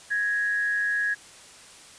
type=tone pair together; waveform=sine; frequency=1661.3 / 1864.7 Hz; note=G#6 / A#6; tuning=0 / 0 cents; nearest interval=major second; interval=200 cents; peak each=-23 / -33 dBFS; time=0.1-1.15 s; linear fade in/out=20 ms; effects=white hiss -48 dBFS RMS until 1.98 s + resampled to 22050 Hz